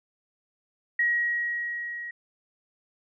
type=tone with level ramp; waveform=sine; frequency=1900 Hz; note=A#6; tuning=33 cents sharp; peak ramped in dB=-20 to -34 dBFS; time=0.99-2.11 s; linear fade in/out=5 ms; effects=none